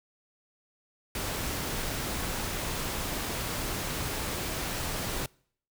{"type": "noise", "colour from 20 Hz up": "pink", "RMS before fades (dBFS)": -33, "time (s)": [1.15, 5.26], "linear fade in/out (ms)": 2, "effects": ["noise-tail reverb RT60 0.6 s tail -26 dB re dry"]}